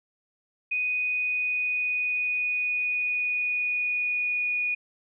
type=tone with pitch glide; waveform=sine; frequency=2489 to 2460 Hz; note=D#7 to D#7; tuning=0 to -20 cents; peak=-24 dBFS; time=0.71-4.75 s; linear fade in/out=10 ms; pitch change=-20 cents; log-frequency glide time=0.84-4.48 s; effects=none